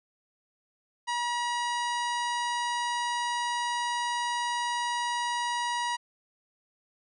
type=harmonic tone with a mistuned harmonic; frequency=960 Hz; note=B5; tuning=49 cents flat; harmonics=1 / 2 / 3 / 4 / 5 / 6 / 7 / 9 / 10; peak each=-29 / -35 / -39 / -41 / -43 / -45 / -46 / -48 / -49 dBFS; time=1.07-5.97 s; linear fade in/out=20 ms; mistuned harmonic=9; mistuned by=-43 cents; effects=none